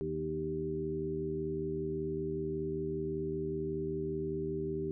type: harmonic tone with a mistuned harmonic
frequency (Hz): 78.2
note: D#2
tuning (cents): +9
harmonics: 1 / 2 / 3 / 4 / 5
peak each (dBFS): -46 / -40 / -45 / -41 / -35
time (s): 0.01-4.91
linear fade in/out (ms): 0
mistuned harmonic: 4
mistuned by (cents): -39
effects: none